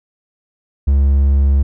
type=tone; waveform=triangle; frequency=69.3 Hz; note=C#2; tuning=in tune; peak=-7 dBFS; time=0.87-1.63 s; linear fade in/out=10 ms; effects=none